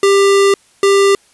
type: tone pair in turn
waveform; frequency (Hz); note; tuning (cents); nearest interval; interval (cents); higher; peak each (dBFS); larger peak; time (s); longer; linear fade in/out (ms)
square; 396.2 / 396.2; G4 / G4; +18 / +18; unison; 0; neither; -8; neither; 0.03-0.54 / 0.83-1.15; first; 2
effects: white hiss -51 dBFS RMS until 1.33 s + resampled to 24000 Hz